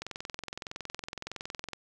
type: click train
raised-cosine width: 0.2 ms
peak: -20 dBFS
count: 38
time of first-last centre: 0.02-1.733 s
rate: 21.6 Hz
effects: none